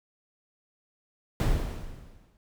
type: noise with exponential decay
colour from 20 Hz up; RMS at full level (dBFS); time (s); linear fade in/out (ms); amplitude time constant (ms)
brown; -21; 1.4-2.37; 0; 210
effects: none